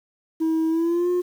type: tone with pitch glide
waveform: sine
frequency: 321.7 to 356.9 Hz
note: E4 to F4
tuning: -42 to +38 cents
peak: -16 dBFS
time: 0.4-1.22 s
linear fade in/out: 20 ms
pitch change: +180 cents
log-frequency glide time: 0.69-1.1 s
effects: tanh soft clip ceiling -18 dBFS + 8-bit